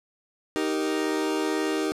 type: chord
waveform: 40% pulse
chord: Eb major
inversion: none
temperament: equal with one note detuned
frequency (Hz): 311.1 / 389.7 / 466.2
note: Eb4 / G4 / Bb4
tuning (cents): 0 / -10 / 0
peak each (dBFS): -26 / -28 / -31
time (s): 0.56-1.92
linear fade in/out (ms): 0
effects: low-pass 10000 Hz 12 dB/octave